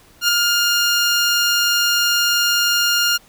15% pulse tone with ADSR envelope, 1411 Hz, F6, 17 cents sharp, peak -5 dBFS, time 0.21-3.18 s, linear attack 75 ms, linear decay 4 ms, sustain -3 dB, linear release 22 ms, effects pink hiss -50 dBFS RMS until 3.28 s

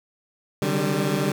20% pulse tone cluster, 136.5 / 150 / 194 / 201.6 Hz, C#3 / D3 / G3 / G3, -26 / +37 / -18 / +49 cents, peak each -25 / -20 / -20 / -28 dBFS, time 0.62-1.32 s, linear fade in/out 2 ms, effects none

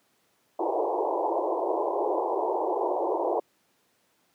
pink band-pass noise, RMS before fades -27 dBFS, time 0.59-3.4 s, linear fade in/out 5 ms, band 330 to 1000 Hz, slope 96 dB/octave, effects pink hiss -68 dBFS RMS until 4.34 s + high-pass 200 Hz 12 dB/octave

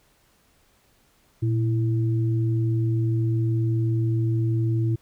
sine tone pair together, 116.54 / 330.5 Hz, A#2 / E4, 0 / +5 cents, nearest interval octave + tritone, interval 1805 cents, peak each -20 / -29 dBFS, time 1.42-4.96 s, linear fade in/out 10 ms, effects pink hiss -62 dBFS RMS until 5.01 s

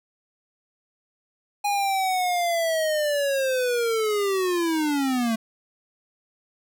square linear sweep, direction down, 824 to 220 Hz, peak -22 dBFS, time 1.64-5.36 s, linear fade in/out 10 ms, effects none

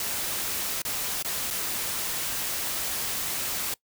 white noise with dropouts, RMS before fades -30 dBFS, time 0-3.74 s, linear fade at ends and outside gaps 2 ms, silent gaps 0.819-0.85 / 1.226-1.247 / 1.504-1.508 s, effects noise-tail reverb RT60 0.1 s tail -22 dB re dry

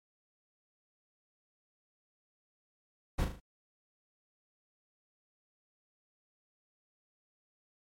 brown noise with echo, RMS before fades -29 dBFS, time 3.18-3.25 s, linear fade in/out 10 ms, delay 38 ms, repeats 4, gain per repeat -6 dB, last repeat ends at 3.402 s, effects MP3 64 kbps

